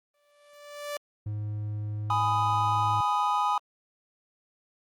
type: tone with exponential growth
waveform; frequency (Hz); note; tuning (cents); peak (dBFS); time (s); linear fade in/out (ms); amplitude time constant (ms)
sawtooth; 584; D5; -10; -26; 0.14-0.97; 2; 180
type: tone with pitch glide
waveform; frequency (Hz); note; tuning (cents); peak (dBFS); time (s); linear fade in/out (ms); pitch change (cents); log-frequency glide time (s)
triangle; 105.3 to 106.4; G#2 to G#2; +24 to +42; -28; 1.26-3.01; 5; +18; 1.95-2.16
type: chord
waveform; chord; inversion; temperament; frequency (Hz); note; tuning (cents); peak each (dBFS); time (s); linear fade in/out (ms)
triangle; G# minor; none; just; 830.6 / 996.7 / 1245.9; G#5 / B5 / D#6; 0 / +16 / +2; -26; 2.1-3.58; 2
effects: Opus 32 kbps